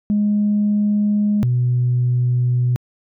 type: tone pair in turn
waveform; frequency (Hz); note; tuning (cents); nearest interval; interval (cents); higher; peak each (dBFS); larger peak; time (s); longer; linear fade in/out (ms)
sine; 207.7 / 123.5; G#3 / B2; 0 / 0; major sixth; 900; first; -13; neither; 0.1-1.43 / 1.43-2.76; neither; 0
effects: tanh soft clip ceiling -10 dBFS